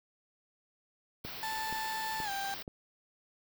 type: band-stop noise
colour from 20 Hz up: white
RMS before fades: -43 dBFS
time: 1.24-2.63 s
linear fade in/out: 10 ms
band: 5600 to 15000 Hz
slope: 96 dB/octave
type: click train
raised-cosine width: 2 ms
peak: -29 dBFS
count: 4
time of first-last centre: 1.25-2.679 s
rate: 2.1 Hz
type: tone with pitch glide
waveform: 30% pulse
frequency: 880 to 788.5 Hz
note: A5 to G5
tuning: 0 to +10 cents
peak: -32 dBFS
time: 1.43-2.54 s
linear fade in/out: 0 ms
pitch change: -190 cents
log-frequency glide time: 2.23-2.3 s
effects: none